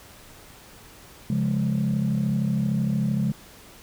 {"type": "chord", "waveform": "sine", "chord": "Db major", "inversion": "none", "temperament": "equal with one note detuned", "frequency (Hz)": [137.16, 174.61, 207.7], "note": ["Db3", "F3", "Ab3"], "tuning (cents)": [-18, 0, 0], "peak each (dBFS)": [-24, -26, -23], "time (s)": [1.3, 3.32], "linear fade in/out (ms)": 2, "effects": ["tanh soft clip ceiling -16 dBFS", "pink hiss -48 dBFS RMS until 3.82 s"]}